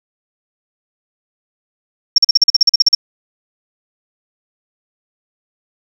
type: tone bursts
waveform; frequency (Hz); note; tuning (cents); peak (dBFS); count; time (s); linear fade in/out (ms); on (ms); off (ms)
sine; 5500; F8; -27; -4; 13; 2.16-2.95; 5; 22; 42
effects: 7-bit